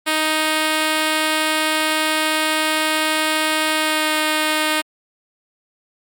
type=tone with pitch glide; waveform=5% pulse; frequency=311.8 to 309.3 Hz; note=D#4 to D#4; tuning=+4 to -10 cents; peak=-5 dBFS; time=0.06-4.82 s; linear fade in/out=20 ms; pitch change=-14 cents; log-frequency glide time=3.75-4.12 s; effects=MP3 96 kbps